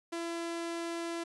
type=tone; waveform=sawtooth; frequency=336.9 Hz; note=E4; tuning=38 cents sharp; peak=-31 dBFS; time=0.12-1.24 s; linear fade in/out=10 ms; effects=resampled to 24000 Hz + 11-bit